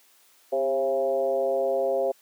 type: tone with frequency modulation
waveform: sine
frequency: 537 Hz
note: C5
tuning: 45 cents sharp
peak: -21 dBFS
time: 0.52-2.12 s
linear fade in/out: 10 ms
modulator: 139 Hz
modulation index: 1.1
effects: white hiss -59 dBFS RMS until 2.21 s + high-pass 300 Hz 12 dB/octave